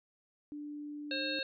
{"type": "tone with pitch glide", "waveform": "sine", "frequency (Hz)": [294.6, 300.1], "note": ["D4", "D4"], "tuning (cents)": [6, 38], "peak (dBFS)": -40, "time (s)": [0.52, 1.39], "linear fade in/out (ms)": 0, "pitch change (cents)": 32, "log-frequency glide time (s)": [1.14, 1.25]}
{"type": "harmonic tone", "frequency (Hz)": 535, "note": "C5", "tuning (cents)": 38, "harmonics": [1, 3, 5, 7, 8], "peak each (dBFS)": [-40, -40, -40, -40, -40], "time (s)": [1.11, 1.43], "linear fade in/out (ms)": 2}
{"effects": []}